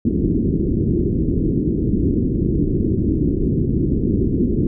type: low-pass noise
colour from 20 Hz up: white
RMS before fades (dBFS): -18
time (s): 0.05-4.67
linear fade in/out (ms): 2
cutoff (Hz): 370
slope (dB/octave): 48
effects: none